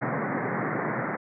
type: band-pass noise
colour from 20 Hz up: pink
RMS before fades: -29 dBFS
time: 0.01-1.17 s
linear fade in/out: 20 ms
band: 120 to 2100 Hz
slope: 96 dB/octave
effects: none